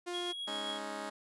sawtooth tone, 352.5 Hz, F4, 16 cents sharp, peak -33 dBFS, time 0.06-0.33 s, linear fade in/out 20 ms
triangle tone with tremolo, 3313 Hz, G#7, 5 cents flat, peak -35 dBFS, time 0.13-0.79 s, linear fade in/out 20 ms, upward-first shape sine, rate 7.6 Hz, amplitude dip 35%
10% pulse chord, Ab suspended fourth, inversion none, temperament just, 207.7 / 276.9 / 311.5 Hz, Ab3 / Db4 / Eb4, 0 / -2 / +2 cents, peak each -36 dBFS, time 0.47-1.1 s, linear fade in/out 10 ms
effects resampled to 24000 Hz

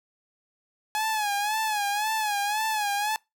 sawtooth tone with vibrato, 843 Hz, G#5, 26 cents sharp, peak -21 dBFS, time 0.95-3.16 s, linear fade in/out 0 ms, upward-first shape sine, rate 1.9 Hz, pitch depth 79 cents each way, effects noise-tail reverb RT60 0.2 s tail -23 dB re dry

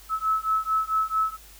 sine beating tone pair, 1297 / 1301.5 Hz, E6 / E6, -28 / -22 cents, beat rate 4.5 Hz, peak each -25 dBFS, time 0.09-1.37 s, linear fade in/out 50 ms, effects added 50 Hz sine -50 dBFS peak until 1.59 s + white hiss -50 dBFS RMS until 1.59 s

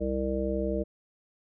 harmonic tone, 65.9 Hz, C2, 13 cents sharp, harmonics 1 / 3 / 5 / 7 / 9, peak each -33 / -33 / -33 / -33 / -33 dBFS, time 0-0.84 s, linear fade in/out 20 ms, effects none

